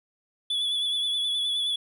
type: tone with vibrato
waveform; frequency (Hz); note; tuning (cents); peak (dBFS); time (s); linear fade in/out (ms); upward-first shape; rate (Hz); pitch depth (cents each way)
triangle; 3427; A7; -46; -23; 0.5-1.76; 5; sine; 9.5; 33
effects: none